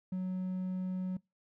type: tone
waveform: triangle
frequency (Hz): 185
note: F#3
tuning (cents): 0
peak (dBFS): -30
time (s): 0.12-1.17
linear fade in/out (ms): 5
effects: noise-tail reverb RT60 0.2 s tail -24 dB re dry + tanh soft clip ceiling -26 dBFS